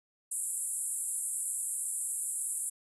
white band-pass noise, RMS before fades -35 dBFS, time 0.31-2.7 s, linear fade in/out 10 ms, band 7700 to 11000 Hz, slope 96 dB/octave, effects none

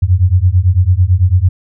sine beating tone pair, 86.8 / 95.8 Hz, F2 / G2, -10 / -39 cents, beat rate 9 Hz, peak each -10 dBFS, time 0.02-1.49 s, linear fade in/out 10 ms, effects none

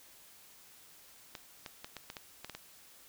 clicks, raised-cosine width 0.2 ms, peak -25 dBFS, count 9, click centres 1.352 / 1.662 / 1.845 / 1.967 / 2.101 / 2.168 / 2.446 / 2.497 / 2.55 s, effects white hiss -58 dBFS RMS until 3.08 s

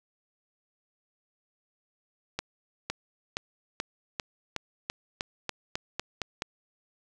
accelerating click train, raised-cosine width 0.2 ms, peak -13 dBFS, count 13, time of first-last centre 2.39-6.421 s, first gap 510 ms, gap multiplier 0.92, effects none

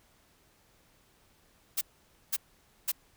blue noise bursts, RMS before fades -29 dBFS, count 3, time 1.77-2.919 s, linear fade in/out 10 ms, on 43 ms, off 510 ms, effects pink hiss -65 dBFS RMS until 3.16 s

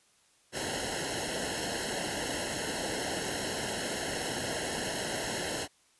pink noise with comb filter, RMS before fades -34 dBFS, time 0.52-5.68 s, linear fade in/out 50 ms, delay 0.84 ms, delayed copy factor -1, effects white hiss -66 dBFS RMS until 5.99 s + resampled to 24000 Hz

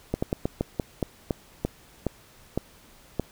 slowing click train, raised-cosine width 2 ms, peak -11 dBFS, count 12, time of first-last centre 0.14-3.197 s, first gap 85 ms, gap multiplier 1.22, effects pink hiss -54 dBFS RMS until 3.31 s

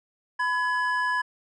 triangle tone pair together, 1000.8 / 1690 Hz, B5 / G#6, +23 / +30 cents, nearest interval major sixth, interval 907 cents, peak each -24 dBFS, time 0.39-1.22 s, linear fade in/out 10 ms, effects resampled to 24000 Hz

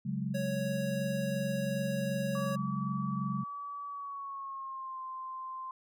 sine chord, C# suspended fourth, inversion none, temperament equal, 138.59 / 185 / 207.7 Hz, C#3 / F#3 / G#3, 0 / 0 / 0 cents, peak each -36 dBFS, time 0.05-3.44 s, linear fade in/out 10 ms
square tone, 554.4 Hz, C#5, in tune, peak -36 dBFS, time 0.34-2.56 s, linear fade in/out 10 ms
sine tone with pitch glide, 1145 to 1043.9 Hz, D6 to C6, -44 to -4 cents, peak -38 dBFS, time 2.35-5.71 s, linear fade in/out 2 ms, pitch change -160 cents, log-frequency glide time 3.87-5 s
effects none

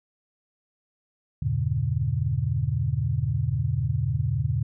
sine chord, E diminished seventh, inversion none, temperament just, 82.41 / 98.89 / 118.67 / 142.4 Hz, E2 / G2 / Bb2 / Db3, 0 / +16 / +31 / +47 cents, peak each -30 / -30 / -26 / -27 dBFS, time 1.42-4.63 s, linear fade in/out 5 ms, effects none

